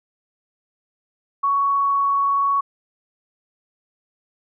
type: tone with frequency modulation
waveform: sine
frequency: 1116 Hz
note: C#6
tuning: 11 cents sharp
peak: -16 dBFS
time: 1.43-2.61 s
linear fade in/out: 10 ms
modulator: 21.1 Hz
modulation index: 0.23
effects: none